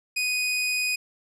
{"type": "tone", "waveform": "sawtooth", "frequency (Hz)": 2489, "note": "D#7", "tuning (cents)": 0, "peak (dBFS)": -20, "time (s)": [0.16, 0.96], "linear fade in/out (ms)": 10, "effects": ["low-pass 12000 Hz 12 dB/octave"]}